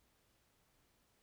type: silence
effects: pink hiss -75 dBFS RMS until 1.22 s